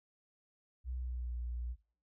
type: tone with pitch glide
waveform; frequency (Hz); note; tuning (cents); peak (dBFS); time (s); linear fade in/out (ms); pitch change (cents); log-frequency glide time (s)
sine; 62.6 to 59.95; B1 to A#1; +24 to +49; -37; 0.84-1.76; 50; -75; 0.99-1.34
effects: noise-tail reverb RT60 0.4 s tail -17 dB re dry